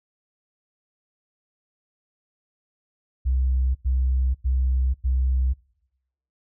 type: tone bursts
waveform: sine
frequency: 64.5 Hz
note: C2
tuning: 24 cents flat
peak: -17 dBFS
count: 4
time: 3.25-5.538 s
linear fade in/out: 20 ms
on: 500 ms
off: 96 ms
effects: noise-tail reverb RT60 0.9 s tail -26 dB re dry + tanh soft clip ceiling -15 dBFS